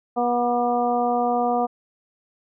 harmonic tone with a mistuned harmonic, 242.2 Hz, B3, 34 cents flat, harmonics 1 / 2 / 3 / 4 / 5, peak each -26 / -25 / -21 / -31 / -31 dBFS, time 0.16-1.67 s, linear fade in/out 20 ms, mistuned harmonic 5, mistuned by -17 cents, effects none

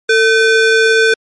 square ring-modulated tone, 987.8 Hz, B5, in tune, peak -5 dBFS, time 0.09-1.14 s, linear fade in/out 5 ms, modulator 540 Hz, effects low-pass 6000 Hz 12 dB/octave + MP3 48 kbps

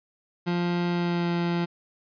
30% pulse tone with pitch glide, 174.61 to 172.31 Hz, F3 to F3, 0 to -23 cents, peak -21 dBFS, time 0.46-1.66 s, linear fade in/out 20 ms, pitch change -23 cents, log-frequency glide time 0.89-1.3 s, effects resampled to 11025 Hz

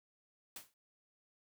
white noise with exponential decay, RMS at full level -44 dBFS, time 0.56-0.74 s, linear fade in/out 2 ms, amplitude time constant 37 ms, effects none

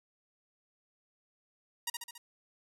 5% pulse tone with echo, 946 Hz, A#5, 25 cents sharp, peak -20 dBFS, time 1.87-1.9 s, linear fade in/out 5 ms, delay 70 ms, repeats 4, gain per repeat -4 dB, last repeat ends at 2.18 s, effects none

